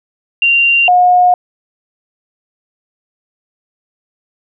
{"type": "tone pair in turn", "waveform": "sine", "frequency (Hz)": [2771, 720.1], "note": ["F7", "F#5"], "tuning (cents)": [-14, -47], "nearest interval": "octave + major seventh", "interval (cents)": 2333, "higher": "first", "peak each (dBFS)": [-7, -5], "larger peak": "second", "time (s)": [[0.42, 0.88], [0.88, 1.34]], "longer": "neither", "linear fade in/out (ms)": 2, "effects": []}